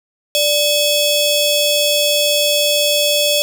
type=ring-modulated tone; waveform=sawtooth; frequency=1976 Hz; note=B6; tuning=in tune; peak=-6 dBFS; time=0.35-3.42 s; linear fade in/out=0 ms; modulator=1390 Hz; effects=none